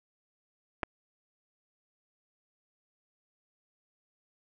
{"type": "clicks", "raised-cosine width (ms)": 0.5, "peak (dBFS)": [-14, -22], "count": 2, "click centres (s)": [0.832, 0.835], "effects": []}